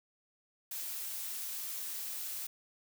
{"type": "noise", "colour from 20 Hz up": "blue", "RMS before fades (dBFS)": -40, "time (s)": [0.71, 2.47], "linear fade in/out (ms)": 5, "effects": []}